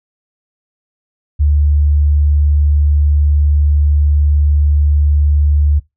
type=tone; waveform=sine; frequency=73.42 Hz; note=D2; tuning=in tune; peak=-8 dBFS; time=1.39-5.8 s; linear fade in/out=20 ms; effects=noise-tail reverb RT60 0.2 s tail -22 dB re dry

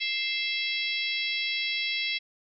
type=harmonic tone with a mistuned harmonic; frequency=660 Hz; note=E5; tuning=2 cents sharp; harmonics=3 / 4 / 5 / 6 / 7 / 8; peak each=-32 / -33 / -33 / -35 / -38 / -38 dBFS; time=0-2.19 s; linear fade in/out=20 ms; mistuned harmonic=3; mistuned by=+100 cents; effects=none

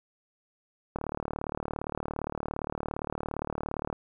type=click train; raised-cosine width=1 ms; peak=-18 dBFS; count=112; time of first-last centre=0.96-3.928 s; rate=37.4 Hz; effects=10-bit

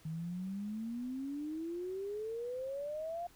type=exponential sweep; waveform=sine; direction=up; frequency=155.56 to 707 Hz; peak=-37 dBFS; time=0.05-3.27 s; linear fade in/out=5 ms; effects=pink hiss -63 dBFS RMS until 3.35 s

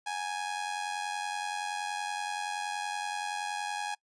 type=tone with amplitude modulation; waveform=sawtooth; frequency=830.6 Hz; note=G#5; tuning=in tune; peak=-26 dBFS; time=0.06-3.95 s; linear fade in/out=10 ms; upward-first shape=sine; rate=90.6 Hz; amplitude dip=65%; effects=noise-tail reverb RT60 0.1 s tail -24 dB re dry + resampled to 22050 Hz

